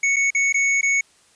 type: tone with dropouts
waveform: square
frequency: 2217 Hz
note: C#7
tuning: in tune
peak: -17 dBFS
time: 0.03-1.01 s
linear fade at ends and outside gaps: 5 ms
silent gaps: 0.161-0.165 / 0.305-0.348 / 0.526-0.542 / 0.812-0.829 s
effects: white hiss -56 dBFS RMS until 1.35 s + resampled to 22050 Hz